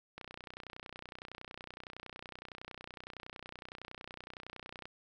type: click train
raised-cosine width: 0.3 ms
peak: -29 dBFS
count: 145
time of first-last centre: 0.18-4.855 s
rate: 30.8 Hz
effects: none